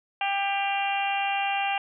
harmonic tone, 396.9 Hz, G4, 22 cents sharp, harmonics 2 / 3 / 4 / 5 / 6 / 7 / 8, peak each -26 / -39 / -36 / -39 / -33 / -31 / -40 dBFS, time 0.21-1.78 s, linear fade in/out 2 ms, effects none

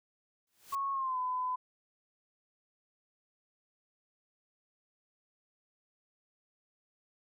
white noise with exponential growth, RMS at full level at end -45 dBFS, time 0.47-0.75 s, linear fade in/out 2 ms, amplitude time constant 59 ms
sine tone with pitch glide, 1100 to 1008.7 Hz, C#6 to B5, -14 to +36 cents, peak -31 dBFS, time 0.72-1.56 s, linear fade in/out 10 ms, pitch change -150 cents, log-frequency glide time 0.92-1.18 s
effects none

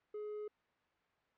triangle tone, 421.1 Hz, G#4, 24 cents sharp, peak -39 dBFS, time 0.14-0.48 s, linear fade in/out 5 ms, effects white hiss -75 dBFS RMS until 1.37 s + low-pass 2000 Hz 12 dB/octave

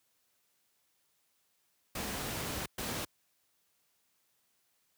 pink noise bursts at uneven times, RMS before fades -37 dBFS, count 2, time 1.95-2.66 / 2.78-3.05 s, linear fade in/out 5 ms, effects white hiss -75 dBFS RMS until 4.97 s + high-pass 60 Hz 12 dB/octave

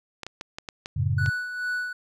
clicks, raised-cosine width 0.2 ms, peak -17 dBFS, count 7, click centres 0.233 / 0.266 / 0.411 / 0.585 / 0.688 / 0.859 / 1.261 s
sine chord, F# minor, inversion none, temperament just, 92.5 / 111 / 138.75 Hz, F#2 / A2 / C#3, 0 / +16 / +2 cents, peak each -26 dBFS, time 0.96-1.3 s, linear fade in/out 10 ms
triangle tone with tremolo, 1480 Hz, F#6, in tune, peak -23 dBFS, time 1.18-1.93 s, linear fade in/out 5 ms, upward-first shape sine, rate 2.3 Hz, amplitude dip 55%
effects none

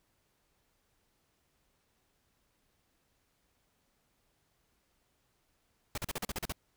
pink noise bursts, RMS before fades -36 dBFS, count 9, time 5.95-6.522 s, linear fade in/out 2 ms, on 28 ms, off 40 ms, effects pink hiss -75 dBFS RMS until 6.76 s

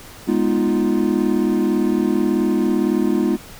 triangle chord, F half-diminished seventh, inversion first, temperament equal, 207.7 / 246.9 / 311.1 / 349.2 Hz, Ab3 / Cb4 / Eb4 / F4, 0 / 0 / 0 / 0 cents, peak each -19 dBFS, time 0.27-3.37 s, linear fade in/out 20 ms, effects pink hiss -40 dBFS RMS until 3.59 s

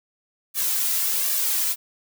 blue noise with flanger, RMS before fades -23 dBFS, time 0.54-1.76 s, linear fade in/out 50 ms, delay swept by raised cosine 1.7 to 3 ms, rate 1.3 Hz, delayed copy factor +0.65, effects none

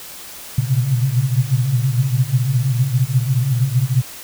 sine tone cluster, 118.3 / 123.3 / 131.8 / 138 Hz, A#2 / B2 / C3 / C#3, +26 / -2 / +13 / -7 cents, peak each -20 dBFS, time 0.58-4.02 s, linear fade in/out 5 ms, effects white hiss -35 dBFS RMS until 4.23 s

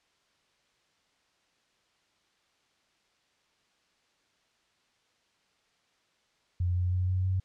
sine tone with pitch steps, 88.9 / 90.09 / 91.29 / 92.51 / 93.75 Hz, F2 / F#2 / F#2 / F#2 / F#2, +31 / -46 / -23 / 0 / +23 cents, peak -25 dBFS, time 6.6-7.4 s, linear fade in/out 5 ms, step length 160 ms, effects white hiss -70 dBFS RMS until 7.44 s + low-pass 5000 Hz 12 dB/octave

